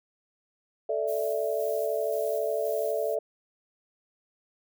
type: chord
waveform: sine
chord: A suspended fourth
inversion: none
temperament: equal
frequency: 440 / 587.3 / 659.3 Hz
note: A4 / D5 / E5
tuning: 0 / 0 / 0 cents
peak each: -30 dBFS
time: 0.89-3.19 s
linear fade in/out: 5 ms
type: noise with tremolo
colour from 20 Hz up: violet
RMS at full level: -43 dBFS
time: 1.07-3.16 s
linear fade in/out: 20 ms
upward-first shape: square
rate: 1.9 Hz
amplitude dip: 35%
effects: none